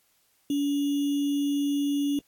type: tone with sample-and-hold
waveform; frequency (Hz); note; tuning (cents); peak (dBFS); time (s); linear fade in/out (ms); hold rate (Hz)
sine; 285.1; C#4; +49; -23; 0.5-2.19; 2; 3150
effects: white hiss -67 dBFS RMS until 2.27 s + AAC 64 kbps

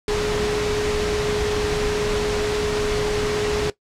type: tone in noise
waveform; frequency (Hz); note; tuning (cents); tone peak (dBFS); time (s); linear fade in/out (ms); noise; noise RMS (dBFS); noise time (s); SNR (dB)
sine; 419.5; G#4; +17; -21; 0.08-3.7; 2; pink; -25; 0.08-3.7; +1
effects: noise-tail reverb RT60 0.1 s tail -17 dB re dry + low-pass 6000 Hz 12 dB/octave

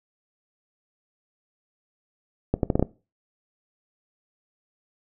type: accelerating click train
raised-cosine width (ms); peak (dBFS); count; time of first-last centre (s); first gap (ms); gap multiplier
2; -7; 6; 2.54-2.826; 92; 0.76
effects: noise-tail reverb RT60 0.3 s tail -19 dB re dry

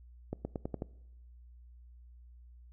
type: accelerating click train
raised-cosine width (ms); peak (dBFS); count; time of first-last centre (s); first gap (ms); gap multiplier
2; -22; 6; 0.33-0.821; 120; 0.9
effects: noise-tail reverb RT60 0.9 s tail -22 dB re dry + added 60 Hz sine -52 dBFS peak until 2.72 s

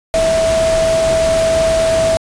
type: tone in noise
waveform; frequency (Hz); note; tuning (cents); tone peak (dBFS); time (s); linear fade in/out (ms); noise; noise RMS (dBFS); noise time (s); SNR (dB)
sine; 651; E5; -22; -11; 0.14-2.17; 0; pink; -21; 0.14-2.17; +7
effects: resampled to 22050 Hz

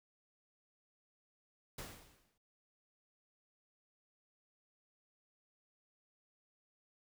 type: noise with exponential decay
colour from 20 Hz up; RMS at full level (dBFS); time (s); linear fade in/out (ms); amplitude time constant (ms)
pink; -44; 1.78-2.38; 5; 130
effects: none

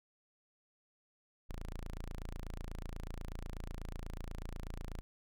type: tone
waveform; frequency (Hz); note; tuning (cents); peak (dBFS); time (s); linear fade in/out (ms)
sawtooth; 28.16; A0; +41; -37; 1.49-5.01; 0
effects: none

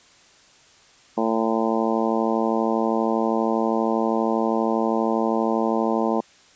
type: harmonic tone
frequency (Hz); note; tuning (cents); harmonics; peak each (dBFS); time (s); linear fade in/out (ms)
112.5; A2; +39; 2 / 3 / 4 / 5 / 6 / 7 / 8 / 9; -24 / -26 / -27 / -28 / -29 / -29 / -30 / -31; 1.17-6.21; 10
effects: white hiss -53 dBFS RMS until 6.55 s + resampled to 16000 Hz

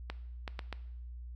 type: clicks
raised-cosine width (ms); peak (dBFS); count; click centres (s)
0.3; -22; 4; 0.1 / 0.478 / 0.592 / 0.727
effects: noise-tail reverb RT60 0.8 s tail -17 dB re dry + added 60 Hz sine -42 dBFS peak until 1.35 s

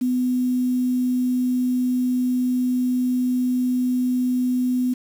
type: tone with quantisation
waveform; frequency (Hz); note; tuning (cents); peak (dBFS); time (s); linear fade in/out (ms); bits
sine; 250.9; B3; +28; -18; 0.01-4.94; 10; 7
effects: none

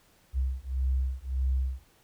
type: beating tone pair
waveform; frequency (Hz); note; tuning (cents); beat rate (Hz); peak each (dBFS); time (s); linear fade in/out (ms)
sine; 64.4 / 66.1; C2 / C2; -27 / +18; 1.7; -29; 0.33-1.84; 50
effects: pink hiss -63 dBFS RMS until 2.03 s

